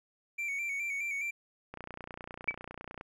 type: tone with vibrato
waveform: triangle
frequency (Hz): 2289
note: D7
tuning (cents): -45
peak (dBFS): -31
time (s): 0.38-1.31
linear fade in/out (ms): 10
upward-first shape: square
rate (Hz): 4.8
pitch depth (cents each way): 48
type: click train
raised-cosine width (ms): 0.5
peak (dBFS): -27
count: 39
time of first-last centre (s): 1.74-3.011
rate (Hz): 29.9
type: tone with exponential decay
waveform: sine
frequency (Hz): 2301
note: D7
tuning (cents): -36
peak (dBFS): -23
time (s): 2.48-2.55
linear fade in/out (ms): 5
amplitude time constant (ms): 15
effects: none